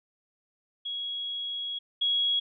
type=tone pair in turn; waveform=sine; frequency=3322 / 3322 Hz; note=G#7 / G#7; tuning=0 / 0 cents; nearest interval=unison; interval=0 cents; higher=neither; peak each=-31 / -23 dBFS; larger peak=second; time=0.85-1.79 / 2.01-2.4 s; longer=first; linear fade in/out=10 ms; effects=none